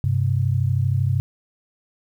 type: tone pair together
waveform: sine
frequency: 98 / 130.81 Hz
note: G2 / C3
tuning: 0 / 0 cents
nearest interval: perfect fourth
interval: 500 cents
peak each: -20 dBFS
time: 0.04-1.2 s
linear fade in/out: 0 ms
effects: 9-bit